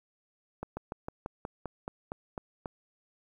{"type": "slowing click train", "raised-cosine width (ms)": 1, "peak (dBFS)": -22, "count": 11, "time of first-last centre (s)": [0.63, 2.658], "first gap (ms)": 140, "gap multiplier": 1.08, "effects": ["10-bit"]}